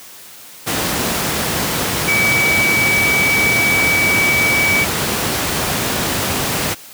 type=tone in noise; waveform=sine; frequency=2284 Hz; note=D7; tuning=49 cents flat; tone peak=-13 dBFS; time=2.07-4.85 s; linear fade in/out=20 ms; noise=pink; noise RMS=-18 dBFS; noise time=0.66-6.75 s; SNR=+2 dB; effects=white hiss -38 dBFS RMS until 6.93 s + high-pass 100 Hz 12 dB/octave